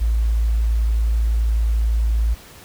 sine tone, 55.8 Hz, A1, 25 cents sharp, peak -15 dBFS, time 0-2.35 s, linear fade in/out 20 ms, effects pink hiss -43 dBFS RMS until 2.64 s

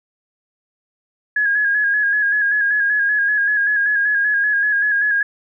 sine tone with vibrato, 1661.2 Hz, G#6, in tune, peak -14 dBFS, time 1.36-5.23 s, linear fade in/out 5 ms, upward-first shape square, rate 5.2 Hz, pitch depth 36 cents each way, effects none

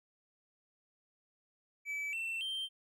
triangle tone with pitch steps, 2300 / 2688 / 3142 Hz, D7 / E7 / G7, -37 / +33 / +3 cents, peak -34 dBFS, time 1.85-2.69 s, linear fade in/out 50 ms, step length 280 ms, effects none

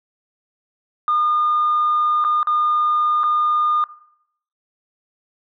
sine tone with dropouts, 1216 Hz, D#6, 40 cents flat, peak -14 dBFS, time 1.08-3.84 s, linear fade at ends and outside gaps 1 ms, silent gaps 2.241-2.248 / 2.43-2.471 / 3.234-3.239 s, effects noise-tail reverb RT60 0.7 s tail -18 dB re dry + tanh soft clip ceiling -11 dBFS

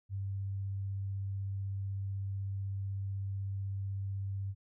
sine tone with vibrato, 98 Hz, G2, in tune, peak -34 dBFS, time 0.09-4.55 s, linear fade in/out 50 ms, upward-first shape sine, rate 16 Hz, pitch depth 8 cents each way, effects none

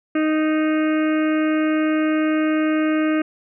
harmonic tone, 310.4 Hz, D#4, 4 cents flat, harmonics 1 / 2 / 4 / 5 / 6 / 7 / 8 / 9, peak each -17 / -26 / -30 / -31 / -36 / -35 / -37 / -39 dBFS, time 0.15-3.22 s, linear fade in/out 5 ms, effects none

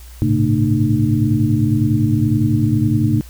sine tone cluster, 105.1 / 115 / 136.9 / 225.7 / 302.9 Hz, G#2 / A#2 / C#3 / A3 / D#4, +21 / -23 / -21 / +44 / -46 cents, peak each -19 dBFS, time 0.22-3.21 s, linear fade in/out 0 ms, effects added 60 Hz sine -35 dBFS peak until 3.29 s + white hiss -45 dBFS RMS until 3.29 s

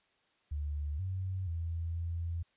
sine tone with pitch steps, 73.5 / 93.9 / 83.4 / 84.4 Hz, D2 / F#2 / E2 / E2, +2 / +26 / +21 / +41 cents, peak -33 dBFS, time 0.51-2.43 s, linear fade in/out 10 ms, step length 480 ms, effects white hiss -72 dBFS RMS until 2.56 s + resampled to 8000 Hz

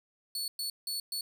sawtooth tone bursts at uneven times, 4424 Hz, C#8, 4 cents flat, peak -30 dBFS, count 4, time 0.35-0.48 / 0.59-0.7 / 0.87-1 / 1.12-1.21 s, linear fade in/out 2 ms, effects none

